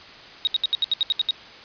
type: tone bursts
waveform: sine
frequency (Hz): 3778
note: A#7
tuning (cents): +22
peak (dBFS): -17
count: 10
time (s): 0.45-1.308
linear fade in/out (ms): 0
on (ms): 21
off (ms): 72
effects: white hiss -43 dBFS RMS until 1.64 s + resampled to 11025 Hz